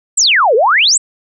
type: exponential two-way sweep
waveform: sine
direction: down then up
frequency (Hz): 8400 to 413.9 to 8400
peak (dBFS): -7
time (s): 0.17-0.98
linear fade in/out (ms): 10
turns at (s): 0.55
effects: none